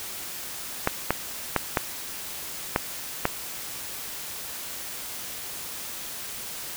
clicks, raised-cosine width 0.5 ms, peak -5 dBFS, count 6, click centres 0.874 / 1.106 / 1.563 / 1.772 / 2.761 / 3.254 s, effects white hiss -36 dBFS RMS until 6.76 s

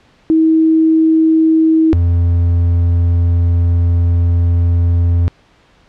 sine / triangle tone pair in turn, 320.1 / 86.07 Hz, D#4 / F2, +49 / -25 cents, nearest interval octave + major seventh, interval 2274 cents, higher first, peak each -7 dBFS, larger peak neither, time 0.3-1.93 / 1.93-5.28 s, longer second, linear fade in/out 0 ms, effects pink hiss -50 dBFS RMS until 5.88 s + low-pass 4000 Hz 12 dB/octave

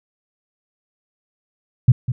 sine tone with echo, 123.47 Hz, B2, in tune, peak -5 dBFS, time 1.88-1.92 s, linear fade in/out 5 ms, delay 200 ms, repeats 1, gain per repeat -12 dB, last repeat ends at 2.12 s, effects none

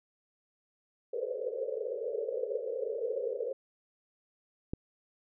white band-pass noise, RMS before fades -35 dBFS, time 1.13-3.53 s, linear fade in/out 5 ms, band 420 to 550 Hz, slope 96 dB/octave
click, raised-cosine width 3 ms, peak -21 dBFS, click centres 4.735 s
effects none

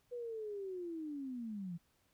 sine linear sweep, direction down, 493.9 to 163.4 Hz, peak -40 dBFS, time 0.11-1.78 s, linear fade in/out 20 ms, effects pink hiss -75 dBFS RMS until 2.13 s

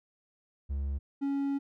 triangle tone pair in turn, 69.6 / 278.4 Hz, C#2 / C#4, +8 / +8 cents, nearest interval 2 octaves, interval 2400 cents, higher second, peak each -28 / -26 dBFS, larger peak second, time 0.69-0.99 / 1.21-1.59 s, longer second, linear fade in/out 20 ms, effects none

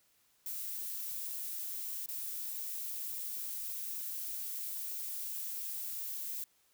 violet noise with dropouts, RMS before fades -40 dBFS, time 0.46-6.44 s, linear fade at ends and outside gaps 2 ms, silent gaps 2.061-2.086 s, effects white hiss -71 dBFS RMS until 6.73 s

